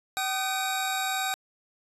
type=tone cluster; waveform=25% pulse; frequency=765 / 1229 / 3784 Hz; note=G5 / D#6 / A#7; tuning=-42 / -22 / +25 cents; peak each=-25 / -32 / -29 dBFS; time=0.17-1.34 s; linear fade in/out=0 ms; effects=resampled to 32000 Hz

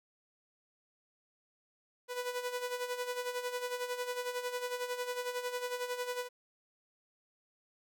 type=tone with tremolo; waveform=sawtooth; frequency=493.9 Hz; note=B4; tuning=in tune; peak=-29 dBFS; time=2.08-6.29 s; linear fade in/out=50 ms; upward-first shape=sine; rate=11 Hz; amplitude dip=65%; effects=none

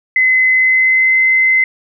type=tone with pitch glide; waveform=sine; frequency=2038 to 2057 Hz; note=C7 to C7; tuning=-46 to -30 cents; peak=-8 dBFS; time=0.16-1.64 s; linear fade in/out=2 ms; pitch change=+16 cents; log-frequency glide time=0.54-1.18 s; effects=none

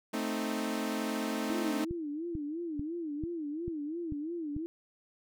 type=chord; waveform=sawtooth; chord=A diminished; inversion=none; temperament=equal; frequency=220 / 261.6 / 311.1 Hz; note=A3 / C4 / Eb4; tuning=0 / 0 / 0 cents; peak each=-31 / -33 / -33 dBFS; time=0.13-1.85 s; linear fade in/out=10 ms
type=tone with vibrato; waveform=sine; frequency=316.6 Hz; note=D#4; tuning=30 cents sharp; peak=-34 dBFS; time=1.5-4.66 s; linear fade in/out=0 ms; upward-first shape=sine; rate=2.9 Hz; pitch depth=160 cents each way
type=click train; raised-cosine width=5 ms; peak=-26 dBFS; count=7; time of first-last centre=1.91-4.565 s; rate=2.26 Hz
effects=none

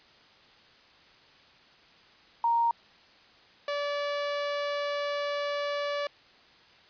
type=tone pair in turn; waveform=sine / sawtooth; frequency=932.3 / 577 Hz; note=A#5 / D5; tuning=0 / -31 cents; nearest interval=minor sixth; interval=831 cents; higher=first; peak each=-22 / -25 dBFS; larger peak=first; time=2.44-2.71 / 3.68-6.07 s; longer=second; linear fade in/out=2 ms; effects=white hiss -57 dBFS RMS until 6.89 s + resampled to 11025 Hz

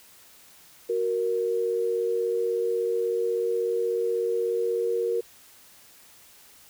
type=tone pair together; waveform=sine; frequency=369.8 / 466.2 Hz; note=F#4 / A#4; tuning=-1 / 0 cents; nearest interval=major third; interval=401 cents; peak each=-29 / -24 dBFS; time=0.89-5.21 s; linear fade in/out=10 ms; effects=white hiss -53 dBFS RMS until 6.69 s

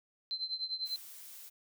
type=tone with tremolo; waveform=sine; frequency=4091 Hz; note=C8; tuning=40 cents flat; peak=-31 dBFS; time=0.31-0.96 s; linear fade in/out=0 ms; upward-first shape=triangle; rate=10 Hz; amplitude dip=90%
type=noise; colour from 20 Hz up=blue; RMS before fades=-50 dBFS; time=0.85-1.5 s; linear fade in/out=20 ms
effects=none

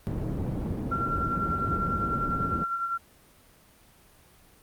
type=low-pass noise; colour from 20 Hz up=white; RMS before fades=-31 dBFS; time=0.07-2.64 s; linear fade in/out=0 ms; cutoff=240 Hz; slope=12 dB/octave
type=tone with tremolo; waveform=sine; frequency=1367 Hz; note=F6; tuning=37 cents flat; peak=-25 dBFS; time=0.91-2.98 s; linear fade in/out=10 ms; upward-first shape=sine; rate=10 Hz; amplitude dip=50%
effects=pink hiss -57 dBFS RMS until 4.62 s + Opus 32 kbps

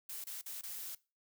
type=noise with dropouts; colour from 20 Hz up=blue; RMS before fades=-44 dBFS; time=0.09-0.95 s; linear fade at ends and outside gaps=5 ms; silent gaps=0.241-0.268 / 0.414-0.46 / 0.613-0.634 s; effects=noise-tail reverb RT60 0.3 s tail -21 dB re dry

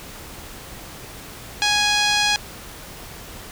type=tone with low-pass filter; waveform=5% pulse; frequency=830.6 Hz; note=G#5; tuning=in tune; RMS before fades=-19 dBFS; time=1.62-2.36 s; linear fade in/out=0 ms; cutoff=4500 Hz; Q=0.98; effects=pink hiss -38 dBFS RMS until 3.51 s

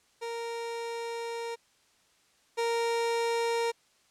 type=tone pair in turn; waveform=30% pulse; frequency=464.9 / 464.9 Hz; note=A#4 / A#4; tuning=-5 / -5 cents; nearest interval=unison; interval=0 cents; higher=neither; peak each=-31 / -24 dBFS; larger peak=second; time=0.21-1.56 / 2.57-3.72 s; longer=first; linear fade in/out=20 ms; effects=white hiss -66 dBFS RMS until 4.1 s + low-pass 8000 Hz 12 dB/octave

